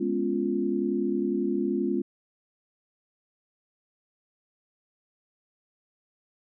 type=chord; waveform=sine; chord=C# dominant seventh; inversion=second; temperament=equal; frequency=207.7 / 246.9 / 277.2 / 349.2 Hz; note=G#3 / B3 / C#4 / E#4; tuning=0 / 0 / 0 / 0 cents; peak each=-30 / -31 / -30 / -28 dBFS; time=0-2.02 s; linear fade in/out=10 ms; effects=none